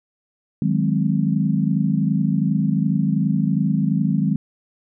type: chord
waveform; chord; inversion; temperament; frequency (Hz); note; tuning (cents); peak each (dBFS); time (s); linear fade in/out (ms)
sine; Ab dominant seventh; second; equal; 155.56 / 185 / 207.7 / 261.6; Eb3 / Gb3 / Ab3 / C4; 0 / 0 / 0 / 0; -21 / -22 / -21 / -25; 0.62-4.36; 2
effects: none